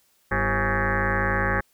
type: tone with frequency modulation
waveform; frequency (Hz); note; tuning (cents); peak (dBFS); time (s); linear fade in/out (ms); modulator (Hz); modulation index
sine; 830.6; G#5; 0; -20; 0.31-1.61; 10; 146; 7.2
effects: white hiss -64 dBFS RMS until 1.73 s